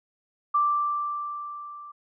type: tone with level ramp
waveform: sine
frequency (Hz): 1174.7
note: D6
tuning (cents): 0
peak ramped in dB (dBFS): -18 to -40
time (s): 0.54-1.92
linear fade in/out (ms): 10
effects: none